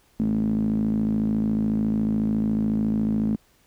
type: tone with band-pass filter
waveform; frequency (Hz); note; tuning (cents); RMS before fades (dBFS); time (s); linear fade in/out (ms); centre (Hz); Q
sawtooth; 54; A1; -32; -23; 0.19-3.36; 10; 230; 9.9
effects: pink hiss -61 dBFS RMS until 3.66 s